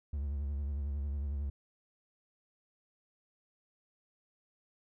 triangle tone with vibrato, 71 Hz, C#2, 42 cents sharp, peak -31 dBFS, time 0.13-1.5 s, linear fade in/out 5 ms, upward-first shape sine, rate 11 Hz, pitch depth 75 cents each way, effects none

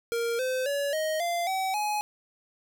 square tone with pitch steps, 466.2 / 514.3 / 567.4 / 625.9 / 690.5 / 761.7 / 840.3 Hz, A#4 / C5 / C#5 / D#5 / F5 / G5 / G#5, 0 / -30 / +40 / +10 / -20 / -50 / +20 cents, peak -27 dBFS, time 0.12-2.01 s, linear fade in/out 0 ms, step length 270 ms, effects none

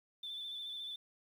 sine tone with vibrato, 3520 Hz, A7, in tune, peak -40 dBFS, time 0.23-0.96 s, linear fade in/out 5 ms, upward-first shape square, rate 14 Hz, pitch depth 23 cents each way, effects tanh soft clip ceiling -36 dBFS + 11-bit

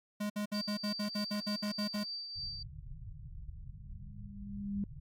square tone bursts, 207.7 Hz, G#3, in tune, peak -34 dBFS, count 12, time 0.2-2.038 s, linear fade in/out 10 ms, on 100 ms, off 58 ms
sine tone with tremolo, 4647 Hz, D8, 19 cents flat, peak -37 dBFS, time 0.54-2.63 s, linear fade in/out 5 ms, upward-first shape triangle, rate 3.3 Hz, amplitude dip 50%
pink low-pass noise, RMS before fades -47 dBFS, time 2.35-5 s, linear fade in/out 10 ms, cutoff 160 Hz, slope 96 dB/octave
sine tone with exponential growth, 200.9 Hz, G3, 43 cents sharp, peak -31 dBFS, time 3.59-4.84 s, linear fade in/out 2 ms, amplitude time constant 270 ms
effects AAC 64 kbps

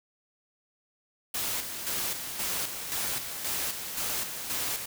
white noise with tremolo, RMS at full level -31 dBFS, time 1.34-4.86 s, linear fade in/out 5 ms, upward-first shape square, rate 1.9 Hz, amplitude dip 50%, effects none

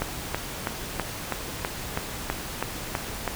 click train, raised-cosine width 0.5 ms, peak -10 dBFS, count 11, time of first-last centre 0.02-3.277 s, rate 3.07 Hz, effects pink hiss -35 dBFS RMS until 3.35 s

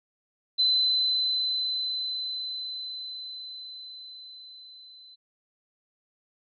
sine tone with level ramp, 4036 Hz, B7, 37 cents sharp, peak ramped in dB -19 to -48 dBFS, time 0.58-5.16 s, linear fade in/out 20 ms, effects none

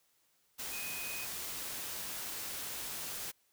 sine tone in noise, 2502 Hz, D#7, 9 cents sharp, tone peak -43 dBFS, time 0.71-1.26 s, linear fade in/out 20 ms, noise white, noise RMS -41 dBFS, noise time 0.58-3.32 s, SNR -5 dB, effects white hiss -73 dBFS RMS until 3.52 s

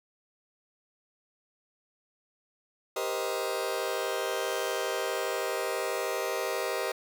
sawtooth chord, C minor seventh, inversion second, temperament just, 392.4 / 470.9 / 523.3 / 627.9 Hz, G4 / Bb4 / C5 / Eb5, +2 / +18 / 0 / +16 cents, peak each -31 dBFS, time 2.96-6.92 s, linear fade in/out 5 ms, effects none

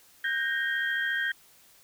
sine tone cluster, 1522 / 1596 / 1862 / 3200 Hz, F#6 / G6 / A#6 / G7, +48 / +31 / -2 / +35 cents, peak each -36 / -29 / -30 / -38 dBFS, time 0.24-1.32 s, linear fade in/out 5 ms, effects white hiss -58 dBFS RMS until 1.83 s

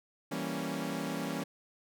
sawtooth chord, E diminished seventh, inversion none, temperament equal, 164.81 / 196 / 233.1 / 277.2 Hz, E3 / G3 / Bb3 / Db4, 0 / 0 / 0 / 0 cents, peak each -36 / -36 / -36 / -34 dBFS, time 0.31-1.44 s, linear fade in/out 10 ms, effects none

